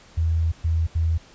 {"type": "tone bursts at uneven times", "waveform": "sine", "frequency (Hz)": 81.6, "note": "E2", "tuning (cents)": -17, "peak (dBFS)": -18, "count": 3, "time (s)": [[0.17, 0.52], [0.64, 0.87], [0.95, 1.18]], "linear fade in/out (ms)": 10, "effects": ["pink hiss -50 dBFS RMS until 1.34 s", "resampled to 16000 Hz"]}